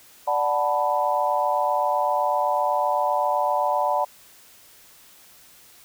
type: chord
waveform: sine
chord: B minor seventh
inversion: first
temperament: equal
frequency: 587.3 / 740 / 880 / 987.8 Hz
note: D5 / F#5 / A5 / B5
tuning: 0 / 0 / 0 / 0 cents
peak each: -25 dBFS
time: 0.27-4.05 s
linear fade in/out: 10 ms
effects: white hiss -51 dBFS RMS until 5.84 s